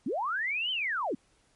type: linear two-way sweep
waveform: sine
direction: up then down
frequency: 196 to 3127 to 196 Hz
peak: -28 dBFS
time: 0.06-1.15 s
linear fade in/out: 5 ms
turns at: 0.71 s
effects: pink hiss -67 dBFS RMS until 1.55 s + MP3 48 kbps